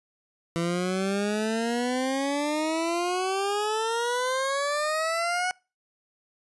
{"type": "exponential sweep", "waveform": "20% pulse", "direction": "up", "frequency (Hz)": [166.8, 740], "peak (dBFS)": -20, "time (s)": [0.56, 5.51], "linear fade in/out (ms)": 0, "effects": ["noise-tail reverb RT60 0.3 s tail -25 dB re dry", "resampled to 24000 Hz"]}